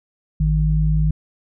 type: tone pair together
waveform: sine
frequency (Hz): 54.2 / 155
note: A1 / D#3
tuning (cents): -25 / -6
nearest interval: octave + tritone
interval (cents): 1819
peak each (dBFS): -17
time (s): 0.4-1.11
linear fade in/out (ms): 5
effects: none